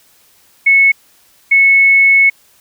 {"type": "tone bursts at uneven times", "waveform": "sine", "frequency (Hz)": 2200, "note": "C#7", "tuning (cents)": -14, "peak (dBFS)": -5, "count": 2, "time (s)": [[0.66, 0.92], [1.51, 2.3]], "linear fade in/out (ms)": 10, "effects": ["white hiss -50 dBFS RMS until 2.6 s"]}